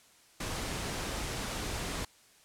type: noise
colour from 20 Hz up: pink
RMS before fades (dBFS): -36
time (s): 0.4-2.05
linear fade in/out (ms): 5
effects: white hiss -61 dBFS RMS until 2.44 s + low-pass 10000 Hz 12 dB/octave